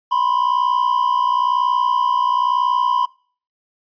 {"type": "tone pair together", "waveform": "triangle", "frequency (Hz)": [985.5, 1046.5], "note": ["B5", "C6"], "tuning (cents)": [-4, 0], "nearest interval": "minor second", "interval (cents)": 104, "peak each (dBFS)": [-15, -17], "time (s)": [0.11, 3.06], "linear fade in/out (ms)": 10, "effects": ["noise-tail reverb RT60 0.5 s tail -25 dB re dry", "resampled to 11025 Hz"]}